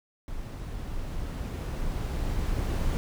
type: noise with level ramp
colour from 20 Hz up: brown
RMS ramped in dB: -37 to -26 dBFS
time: 0.28-2.97 s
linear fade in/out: 0 ms
effects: none